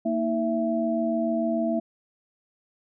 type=tone cluster; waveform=sine; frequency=230.9 / 317.8 / 665 Hz; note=A#3 / D#4 / E5; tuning=-16 / +37 / +15 cents; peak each=-26 / -29 / -26 dBFS; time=0.05-1.8 s; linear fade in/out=10 ms; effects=none